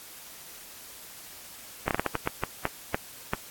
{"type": "slowing click train", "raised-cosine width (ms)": 0.5, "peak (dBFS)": -9, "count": 11, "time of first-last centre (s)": [1.88, 3.335], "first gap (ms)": 28, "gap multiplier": 1.34, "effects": ["white hiss -46 dBFS RMS until 3.5 s", "AAC 64 kbps"]}